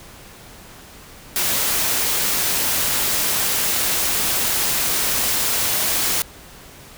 white noise, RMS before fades -20 dBFS, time 1.36-6.22 s, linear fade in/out 0 ms, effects pink hiss -42 dBFS RMS until 6.97 s

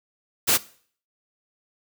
white noise, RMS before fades -19 dBFS, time 0.47-0.58 s, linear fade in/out 20 ms, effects noise-tail reverb RT60 0.5 s tail -19 dB re dry

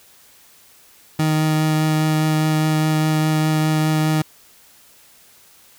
30% pulse tone with vibrato, 155.56 Hz, D#3, in tune, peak -13 dBFS, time 1.19-4.22 s, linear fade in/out 5 ms, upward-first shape triangle, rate 4.9 Hz, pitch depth 10 cents each way, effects white hiss -50 dBFS RMS until 5.78 s

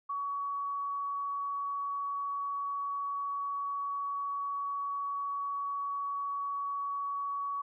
sine tone, 1127 Hz, C#6, 28 cents sharp, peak -32 dBFS, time 0.09-7.62 s, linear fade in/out 10 ms, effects none

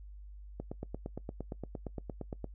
click train, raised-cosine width 2 ms, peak -25 dBFS, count 17, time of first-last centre 0.6-2.443 s, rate 8.68 Hz, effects noise-tail reverb RT60 0.1 s tail -22 dB re dry + added 50 Hz sine -46 dBFS peak until 2.54 s

